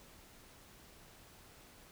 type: silence
effects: pink hiss -59 dBFS RMS until 1.91 s